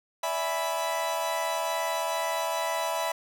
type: chord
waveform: 40% pulse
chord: E dominant seventh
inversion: third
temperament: equal with one note detuned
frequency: 579.9 / 659.3 / 830.6 / 987.8 Hz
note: D5 / E5 / G#5 / B5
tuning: -22 / 0 / 0 / 0 cents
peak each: -36 / -30 / -36 / -30 dBFS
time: 0.23-3.12 s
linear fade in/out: 5 ms
effects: none